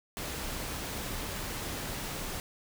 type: noise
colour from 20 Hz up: pink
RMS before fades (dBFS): -37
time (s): 0.17-2.4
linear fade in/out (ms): 0
effects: none